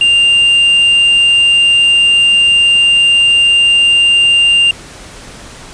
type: tone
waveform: triangle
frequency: 2794 Hz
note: F7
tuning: in tune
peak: -4 dBFS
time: 0.01-4.71 s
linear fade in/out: 2 ms
effects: pink hiss -32 dBFS RMS until 5.73 s + resampled to 22050 Hz

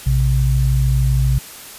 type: tone pair together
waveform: sine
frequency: 57.82 / 130.7 Hz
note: A#1 / C3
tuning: -13 / -1 cents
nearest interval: octave + major second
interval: 1412 cents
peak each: -15 dBFS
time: 0.06-1.39 s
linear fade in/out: 10 ms
effects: white hiss -36 dBFS RMS until 1.78 s + resampled to 32000 Hz

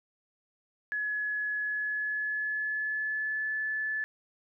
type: tone with pitch glide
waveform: sine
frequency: 1696 to 1734.6 Hz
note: G#6 to A6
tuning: +36 to -25 cents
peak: -29 dBFS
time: 0.92-4.04 s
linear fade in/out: 0 ms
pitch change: +39 cents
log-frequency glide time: 1.6-3.54 s
effects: none

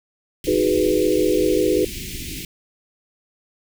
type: band-stop noise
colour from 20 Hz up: pink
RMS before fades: -31 dBFS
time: 0.44-2.45 s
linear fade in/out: 2 ms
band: 370 to 2100 Hz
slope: 48 dB/octave
type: chord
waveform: sine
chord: G# minor seventh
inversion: second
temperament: equal with one note detuned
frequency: 314.7 / 370 / 415.3 / 493.9 Hz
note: D#4 / F#4 / G#4 / B4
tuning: +20 / 0 / 0 / 0 cents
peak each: -21 / -21 / -21 / -21 dBFS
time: 0.47-1.85 s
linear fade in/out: 5 ms
effects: none

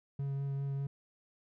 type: tone with vibrato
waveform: triangle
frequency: 138.59 Hz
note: C#3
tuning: in tune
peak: -31 dBFS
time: 0.19-0.87 s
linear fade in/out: 5 ms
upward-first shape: triangle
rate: 5 Hz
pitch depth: 13 cents each way
effects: none

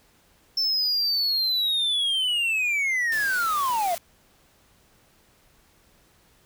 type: linear sweep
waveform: triangle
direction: down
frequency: 5350 to 659.3 Hz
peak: -20 dBFS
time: 0.57-3.95 s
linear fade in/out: 5 ms
type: noise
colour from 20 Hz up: white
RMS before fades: -36 dBFS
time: 3.12-3.98 s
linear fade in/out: 0 ms
effects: pink hiss -60 dBFS RMS until 6.45 s

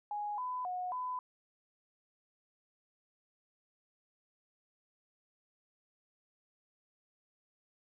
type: tone with pitch steps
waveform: sine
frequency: 830 / 1003 / 728 / 1004 Hz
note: G#5 / B5 / F#5 / B5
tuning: -1 / +26 / -28 / +28 cents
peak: -35 dBFS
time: 0.11-1.19 s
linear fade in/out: 2 ms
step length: 270 ms
effects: none

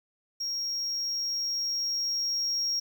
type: tone with level ramp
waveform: triangle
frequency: 5588 Hz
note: F8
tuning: in tune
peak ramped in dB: -28 to -24 dBFS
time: 0.4-2.8 s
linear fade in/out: 10 ms
effects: tanh soft clip ceiling -20 dBFS + 10-bit

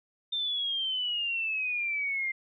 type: exponential sweep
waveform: sine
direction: down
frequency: 3611 to 2093 Hz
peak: -28 dBFS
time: 0.32-2.32 s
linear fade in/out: 10 ms
effects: none

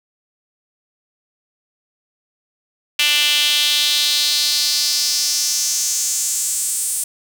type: tone with high-pass filter sweep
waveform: sawtooth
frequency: 295.1 Hz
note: D4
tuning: 8 cents sharp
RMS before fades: -18 dBFS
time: 2.99-7.04 s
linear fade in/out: 5 ms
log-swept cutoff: 2800 to 8900 Hz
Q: 3.3
effects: none

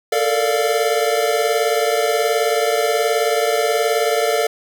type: chord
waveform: square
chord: Bb major seventh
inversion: third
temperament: equal with one note detuned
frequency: 440 / 458.7 / 587.3 / 698.5 Hz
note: A4 / Bb4 / D5 / F5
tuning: 0 / -28 / 0 / 0 cents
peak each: -22 dBFS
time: 0.12-4.47 s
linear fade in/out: 5 ms
effects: none

